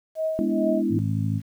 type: tone with tremolo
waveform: sine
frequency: 635 Hz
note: D#5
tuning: 35 cents sharp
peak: -21 dBFS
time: 0.15-0.83 s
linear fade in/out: 50 ms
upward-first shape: triangle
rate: 2.3 Hz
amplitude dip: 95%
type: chord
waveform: sine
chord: E dominant seventh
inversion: first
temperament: equal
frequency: 207.7 / 246.9 / 293.7 / 329.6 Hz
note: G#3 / B3 / D4 / E4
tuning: 0 / 0 / 0 / 0 cents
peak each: -26 / -27 / -28 / -25 dBFS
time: 0.39-0.99 s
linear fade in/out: 0 ms
type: harmonic tone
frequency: 53.4 Hz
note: G#1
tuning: 49 cents sharp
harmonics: 2 / 3 / 4 / 5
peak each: -24 / -28 / -30 / -32 dBFS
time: 0.89-1.42 s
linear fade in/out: 50 ms
effects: 9-bit